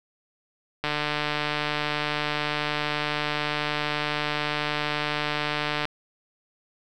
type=click train; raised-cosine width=0.3 ms; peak=-10 dBFS; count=748; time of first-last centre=0.84-5.853 s; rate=149 Hz; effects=none